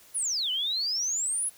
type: exponential two-way sweep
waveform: sine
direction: down then up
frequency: 10870 to 2940 to 10870 Hz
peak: -26 dBFS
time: 0.14-1.5 s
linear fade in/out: 20 ms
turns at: 0.51 s
effects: white hiss -55 dBFS RMS until 1.57 s